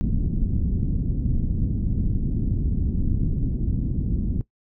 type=low-pass noise; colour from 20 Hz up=pink; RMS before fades=-23 dBFS; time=0.01-4.41 s; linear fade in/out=0 ms; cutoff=250 Hz; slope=24 dB/octave; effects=noise-tail reverb RT60 0.1 s tail -17 dB re dry